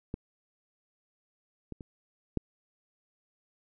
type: clicks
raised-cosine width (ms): 3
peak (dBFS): -21 / -26 / -30 / -15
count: 4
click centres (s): 0.141 / 1.723 / 1.808 / 2.373
effects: none